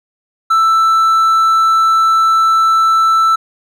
triangle tone, 1325 Hz, E6, 9 cents sharp, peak -6 dBFS, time 0.5-3.36 s, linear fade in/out 10 ms, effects none

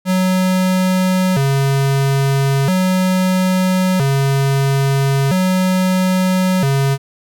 square tone with vibrato, 159.6 Hz, D#3, 44 cents sharp, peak -13 dBFS, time 0.05-6.98 s, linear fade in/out 50 ms, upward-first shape square, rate 0.38 Hz, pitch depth 260 cents each way, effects none

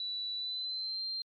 sine tone with pitch glide, 3951 to 4167 Hz, B7 to C8, 0 to -8 cents, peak -34 dBFS, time 0-1.22 s, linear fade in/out 2 ms, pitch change +92 cents, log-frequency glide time 0.36-1.03 s, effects MP3 64 kbps

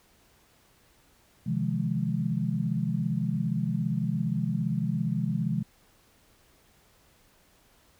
sine chord, F minor seventh, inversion second, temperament just, 130.96 / 157.15 / 174.61 / 209.5 Hz, C3 / Eb3 / F3 / Ab3, +2 / +18 / 0 / +15 cents, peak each -31 dBFS, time 1.46-5.63 s, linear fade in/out 10 ms, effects pink hiss -62 dBFS RMS until 7.99 s

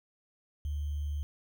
sine tone with sample-and-hold, 73.42 Hz, D2, in tune, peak -31 dBFS, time 0.65-1.23 s, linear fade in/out 0 ms, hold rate 3150 Hz, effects none

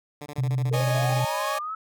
10% pulse tone bursts, 146.83 Hz, D3, in tune, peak -27 dBFS, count 14, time 0.21-1.21 s, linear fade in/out 5 ms, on 51 ms, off 22 ms
sine tone with pitch glide, 129 to 127 Hz, C3 to B2, -24 to +49 cents, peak -22 dBFS, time 0.38-1.25 s, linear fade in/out 5 ms, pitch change -27 cents, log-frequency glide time 0.55-0.66 s
sine linear sweep, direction up, 440 to 1318 Hz, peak -29 dBFS, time 0.71-1.75 s, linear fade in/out 5 ms
sawtooth chord, C# suspended second, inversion none, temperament equal with one note detuned, 554.4 / 615.1 / 830.6 Hz, C#5 / D#5 / G#5, 0 / -20 / 0 cents, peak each -29 / -26 / -28 dBFS, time 0.73-1.59 s, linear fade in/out 10 ms
effects none

